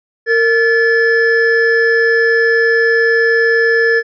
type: tone pair together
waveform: triangle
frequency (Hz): 459.9 / 1731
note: A#4 / A6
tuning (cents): -23 / -29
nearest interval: octave + major seventh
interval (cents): 2294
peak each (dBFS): -10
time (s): 0.26-4.03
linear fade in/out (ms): 50
effects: resampled to 16000 Hz